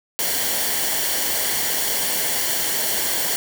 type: noise with comb filter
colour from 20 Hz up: white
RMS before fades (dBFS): -22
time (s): 0.19-3.36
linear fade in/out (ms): 0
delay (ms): 0.79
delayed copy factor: -0.55
effects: none